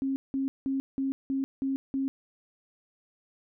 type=tone bursts; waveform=sine; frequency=270 Hz; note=C#4; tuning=45 cents flat; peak=-26 dBFS; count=7; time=0.02-2.08 s; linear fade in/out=0 ms; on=140 ms; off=180 ms; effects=none